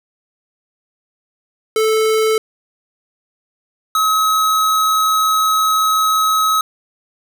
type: tone pair in turn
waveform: square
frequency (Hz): 438.2 / 1279.4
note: A4 / D#6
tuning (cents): -7 / +48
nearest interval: octave + perfect fifth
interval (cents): 1855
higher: second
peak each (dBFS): -13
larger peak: neither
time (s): 1.76-2.38 / 3.95-6.61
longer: second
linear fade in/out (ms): 2
effects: none